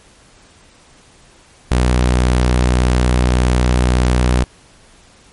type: tone with vibrato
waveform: sawtooth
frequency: 61.74 Hz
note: B1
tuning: in tune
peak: -7 dBFS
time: 1.71-4.44 s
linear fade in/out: 5 ms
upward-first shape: square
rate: 20 Hz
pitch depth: 13 cents each way
effects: pink hiss -47 dBFS RMS until 5.32 s + MP3 48 kbps